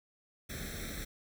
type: noise with comb filter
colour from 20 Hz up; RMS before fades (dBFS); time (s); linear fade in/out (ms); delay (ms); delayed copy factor
pink; -41; 0.49-1.05; 10; 0.52; +0.9
effects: none